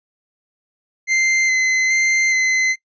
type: tone with vibrato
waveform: 45% pulse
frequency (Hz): 2068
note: C7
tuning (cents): -21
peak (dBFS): -14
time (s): 1.07-2.76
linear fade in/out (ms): 50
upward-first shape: square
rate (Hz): 1.2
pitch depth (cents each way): 15
effects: noise-tail reverb RT60 0.1 s tail -23 dB re dry + resampled to 16000 Hz